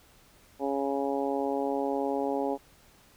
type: harmonic tone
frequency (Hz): 138.59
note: C#3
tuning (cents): 0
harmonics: 2 / 3 / 4 / 5 / 6 / 7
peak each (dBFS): -32 / -32 / -33 / -37 / -34 / -44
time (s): 0.59-2.58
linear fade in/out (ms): 50
effects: pink hiss -59 dBFS RMS until 3.16 s